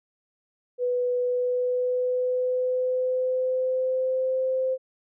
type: tone with pitch glide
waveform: sine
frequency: 493.9 to 520 Hz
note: B4 to C5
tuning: 0 to -11 cents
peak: -22 dBFS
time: 0.78-4.78 s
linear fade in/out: 50 ms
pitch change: +89 cents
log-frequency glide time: 1.18-4.39 s
effects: none